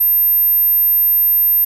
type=tone; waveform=sine; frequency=13200 Hz; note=G#9; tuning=12 cents flat; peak=-10 dBFS; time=0-1.65 s; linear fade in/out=10 ms; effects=none